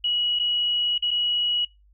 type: tone with dropouts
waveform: sine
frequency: 2916 Hz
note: F#7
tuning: 26 cents flat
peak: -21 dBFS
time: 0.04-1.65 s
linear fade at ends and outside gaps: 5 ms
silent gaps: 0.39-0.396 / 0.98-1.023 / 1.108-1.112 s
effects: noise-tail reverb RT60 0.2 s tail -22 dB re dry + added 50 Hz sine -54 dBFS peak until 1.93 s